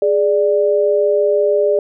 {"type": "tone pair together", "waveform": "sine", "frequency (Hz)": [415.3, 589], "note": ["G#4", "D5"], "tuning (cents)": [0, 5], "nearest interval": "tritone", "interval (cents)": 605, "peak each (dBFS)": -14, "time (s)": [0.02, 1.79], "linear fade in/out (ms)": 2, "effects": []}